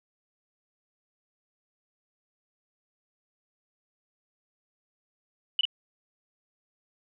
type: tone with echo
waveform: sine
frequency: 2964 Hz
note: F#7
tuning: 2 cents sharp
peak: -20 dBFS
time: 5.59-5.61 s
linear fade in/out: 2 ms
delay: 43 ms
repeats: 1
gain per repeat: -4 dB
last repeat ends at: 5.653 s
effects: none

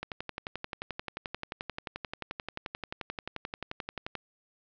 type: click train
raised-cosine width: 0.3 ms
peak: -19 dBFS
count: 48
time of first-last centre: 0.03-4.153 s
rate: 11.4 Hz
effects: low-pass 5000 Hz 12 dB/octave

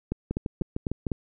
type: two click trains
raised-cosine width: 3 ms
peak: -14 / -15 dBFS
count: 5 / 6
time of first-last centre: 0.12-1.118 / 0.31-1.068 s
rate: 4.01 / 6.6 Hz
effects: none

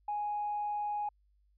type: tone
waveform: sine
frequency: 831 Hz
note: G#5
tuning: 1 cent sharp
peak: -31 dBFS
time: 0.08-1.09 s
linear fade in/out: 5 ms
effects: tanh soft clip ceiling -27 dBFS + added 50 Hz sine -66 dBFS peak until 1.57 s

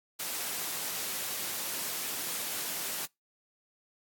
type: high-pass noise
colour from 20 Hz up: white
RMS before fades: -35 dBFS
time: 0.19-3.06 s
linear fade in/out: 10 ms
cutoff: 150 Hz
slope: 12 dB/octave
effects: noise-tail reverb RT60 0.2 s tail -26 dB re dry + AAC 64 kbps

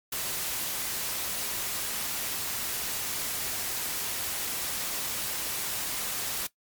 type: noise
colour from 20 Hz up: white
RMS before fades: -32 dBFS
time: 0.12-6.47 s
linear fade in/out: 5 ms
effects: noise-tail reverb RT60 0.1 s tail -18 dB re dry + MP3 96 kbps

